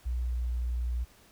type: tone with pitch glide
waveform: sine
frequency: 60.9 to 60.24 Hz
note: B1 to B1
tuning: -24 to -42 cents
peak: -28 dBFS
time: 0.05-1.05 s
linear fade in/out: 20 ms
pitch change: -18 cents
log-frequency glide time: 0.21-0.49 s
effects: pink hiss -59 dBFS RMS until 1.31 s